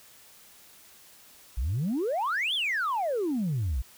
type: exponential two-way sweep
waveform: sine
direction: up then down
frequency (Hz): 51.91 to 3575 to 55.6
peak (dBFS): -24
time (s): 1.57-3.82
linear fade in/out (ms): 10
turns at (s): 2.54
effects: tanh soft clip ceiling -23 dBFS + white hiss -54 dBFS RMS until 3.97 s